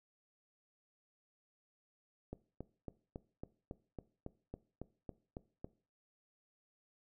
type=click train; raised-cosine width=2 ms; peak=-30 dBFS; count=13; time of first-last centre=2.33-5.645 s; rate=3.62 Hz; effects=noise-tail reverb RT60 0.4 s tail -19 dB re dry